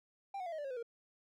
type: tone with pitch steps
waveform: triangle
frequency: 790 / 732.9 / 679.8 / 630.7 / 585 / 542.7 / 503.5 / 467 Hz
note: G5 / F#5 / F5 / D#5 / D5 / C#5 / B4 / A#4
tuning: +13 / -17 / -47 / +23 / -7 / -37 / +33 / +3 cents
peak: -37 dBFS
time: 0.34-0.828 s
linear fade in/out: 5 ms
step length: 61 ms
effects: none